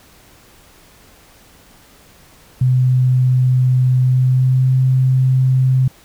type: tone with pitch glide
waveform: sine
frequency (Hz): 127.5 to 130.03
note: C3 to C3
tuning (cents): -44 to -10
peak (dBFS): -10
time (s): 2.61-5.88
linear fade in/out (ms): 5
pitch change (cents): +34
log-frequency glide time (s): 3.99-4.74
effects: pink hiss -47 dBFS RMS until 6.04 s